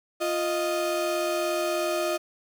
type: tone pair together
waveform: 35% pulse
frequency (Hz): 349.4 / 622.1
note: F4 / D#5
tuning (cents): +1 / 0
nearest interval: minor seventh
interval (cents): 999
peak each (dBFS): -27 / -25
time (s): 0.2-2.18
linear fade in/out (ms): 20
effects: 10-bit